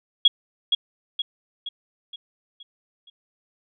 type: tone with echo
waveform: sine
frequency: 3322 Hz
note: G#7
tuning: in tune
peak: -10 dBFS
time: 0.25-0.28 s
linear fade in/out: 5 ms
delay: 470 ms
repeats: 6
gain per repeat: -6 dB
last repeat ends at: 3.1 s
effects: none